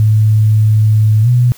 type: tone with pitch glide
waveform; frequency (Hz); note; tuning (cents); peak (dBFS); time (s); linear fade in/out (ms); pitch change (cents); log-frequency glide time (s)
sine; 107.9 to 122.52; A2 to B2; -33 to -13; -6; 0-1.52; 0; +220; 1.22-1.28
effects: white hiss -41 dBFS RMS until 1.57 s